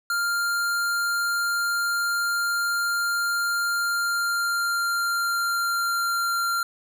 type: tone with pitch glide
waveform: square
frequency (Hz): 1396.9 to 1382.5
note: F6 to F6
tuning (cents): 0 to -18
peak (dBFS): -23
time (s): 0.1-6.63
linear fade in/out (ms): 2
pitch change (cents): -18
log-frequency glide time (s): 3.73-6.38
effects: none